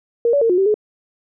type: tone with pitch steps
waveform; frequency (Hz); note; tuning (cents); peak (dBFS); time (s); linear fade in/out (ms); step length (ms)
sine; 468.9 / 569 / 457.5 / 359.2 / 386.4 / 423.4; A#4 / C#5 / A#4 / F4 / G4 / G#4; +10 / +45 / -32 / +49 / -25 / +33; -12; 0.25-0.742; 2; 82
effects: none